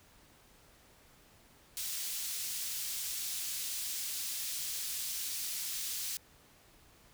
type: high-pass noise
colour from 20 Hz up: pink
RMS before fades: -38 dBFS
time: 1.77-6.17 s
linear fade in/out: 0 ms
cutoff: 4500 Hz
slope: 12 dB/octave
effects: pink hiss -62 dBFS RMS until 7.13 s